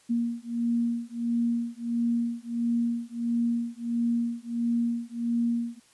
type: beating tone pair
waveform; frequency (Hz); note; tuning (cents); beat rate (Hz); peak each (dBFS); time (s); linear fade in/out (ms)
sine; 234.3 / 235.8; A#3 / A#3; +9 / +20; 1.5; -28; 0.09-5.8; 20
effects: white hiss -60 dBFS RMS until 5.93 s + resampled to 24000 Hz